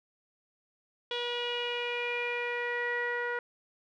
sawtooth tone with low-pass filter sweep, 481.9 Hz, B4, 43 cents flat, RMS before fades -33 dBFS, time 1.11-3.39 s, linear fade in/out 2 ms, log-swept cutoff 3300 to 1700 Hz, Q 6.5, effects none

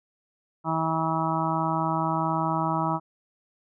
harmonic tone, 161.4 Hz, E3, 36 cents flat, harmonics 1 / 2 / 4 / 5 / 6 / 7 / 8, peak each -29 / -31 / -33 / -31 / -29 / -33 / -32 dBFS, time 0.64-3 s, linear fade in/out 50 ms, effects none

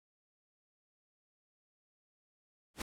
pink noise with exponential growth, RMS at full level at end -32 dBFS, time 2.74-2.82 s, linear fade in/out 5 ms, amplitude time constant 16 ms, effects low-pass 11000 Hz 12 dB/octave

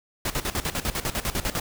pink noise with tremolo, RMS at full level -26 dBFS, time 0.25-1.6 s, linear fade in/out 5 ms, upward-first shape square, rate 10 Hz, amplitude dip 80%, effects none

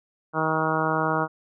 harmonic tone, 158.3 Hz, D#3, 30 cents sharp, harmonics 1 / 2 / 3 / 4 / 5 / 6 / 7 / 8 / 9, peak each -30 / -30 / -30 / -30 / -30 / -30 / -30 / -30 / -30 dBFS, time 0.33-1.28 s, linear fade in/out 50 ms, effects none

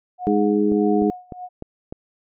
sine tone with tremolo, 726 Hz, F#5, 33 cents flat, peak -24 dBFS, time 0.18-1.49 s, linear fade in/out 50 ms, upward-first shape sine, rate 1.6 Hz, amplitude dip 95%
harmonic tone, 103.83 Hz, G#2, in tune, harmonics 2 / 3 / 4, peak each -20 / -20 / -20 dBFS, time 0.27-1.1 s, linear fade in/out 0 ms
click train, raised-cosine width 2 ms, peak -18 dBFS, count 5, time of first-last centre 0.72-1.925 s, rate 3.32 Hz
effects none

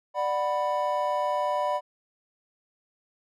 triangle chord, B minor, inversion first, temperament just, 592.7 / 740.8 / 987.8 Hz, D5 / F#5 / B5, +16 / +2 / 0 cents, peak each -26 / -29 / -26 dBFS, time 0.14-1.81 s, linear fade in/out 50 ms, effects none

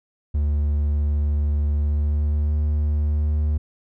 triangle tone with pitch glide, 73.42 to 74.92 Hz, D2 to D2, 0 to +35 cents, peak -16 dBFS, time 0.34-3.58 s, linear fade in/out 10 ms, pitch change +35 cents, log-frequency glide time 1.76-2.65 s, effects none

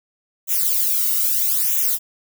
violet noise with flanger, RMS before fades -19 dBFS, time 0.47-1.99 s, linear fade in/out 50 ms, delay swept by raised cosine 0.21 to 1.21 ms, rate 0.78 Hz, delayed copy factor -1, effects none

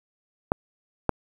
clicks, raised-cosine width 1 ms, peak -6 dBFS, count 2, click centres 0.519 / 1.093 s, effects 7-bit

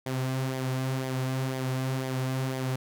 sawtooth tone with flanger, 130.81 Hz, C3, in tune, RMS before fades -30 dBFS, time 0.06-2.76 s, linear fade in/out 5 ms, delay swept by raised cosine 0.72 to 5.52 ms, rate 2 Hz, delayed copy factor -0.5, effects none

